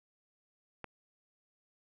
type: click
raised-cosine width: 0.5 ms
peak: -26 dBFS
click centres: 0.843 s
effects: none